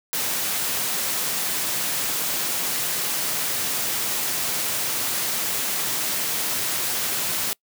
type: high-pass noise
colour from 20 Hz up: white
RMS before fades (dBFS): -25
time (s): 0.13-7.53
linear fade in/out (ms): 0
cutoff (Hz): 100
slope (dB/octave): 96
effects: noise-tail reverb RT60 0.1 s tail -26 dB re dry